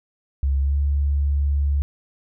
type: tone with pitch glide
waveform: sine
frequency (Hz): 68.5 to 71.12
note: C#2 to C#2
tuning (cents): -20 to +45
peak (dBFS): -17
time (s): 0.43-1.82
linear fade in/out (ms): 0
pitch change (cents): +65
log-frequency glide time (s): 0.6-0.76
effects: none